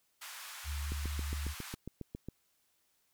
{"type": "band-pass noise", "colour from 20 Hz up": "pink", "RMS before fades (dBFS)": -47, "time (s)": [0.21, 1.75], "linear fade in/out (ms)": 10, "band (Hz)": [1000, 16000], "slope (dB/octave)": 24}
{"type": "tone with vibrato", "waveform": "sine", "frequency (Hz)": 72.7, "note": "D2", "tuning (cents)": -17, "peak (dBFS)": -35, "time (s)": [0.64, 1.55], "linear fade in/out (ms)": 50, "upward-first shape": "sine", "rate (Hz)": 4.7, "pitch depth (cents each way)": 14}
{"type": "click train", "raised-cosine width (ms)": 3, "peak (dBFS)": -28, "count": 11, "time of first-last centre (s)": [0.92, 2.286], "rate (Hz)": 7.32}
{"effects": ["white hiss -75 dBFS RMS until 3.13 s"]}